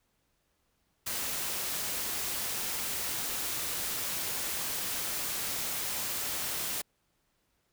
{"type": "noise", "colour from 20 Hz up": "white", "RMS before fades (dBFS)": -34, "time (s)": [1.06, 6.82], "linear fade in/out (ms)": 10, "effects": ["pink hiss -75 dBFS RMS until 7.72 s"]}